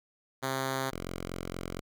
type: tone pair in turn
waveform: 5% pulse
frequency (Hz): 133.1 / 44.25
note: C3 / F1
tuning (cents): +30 / +23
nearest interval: octave + perfect fifth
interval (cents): 1907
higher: first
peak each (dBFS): -19 / -25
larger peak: first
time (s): 0.42-0.91 / 0.91-1.81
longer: second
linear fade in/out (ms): 20
effects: none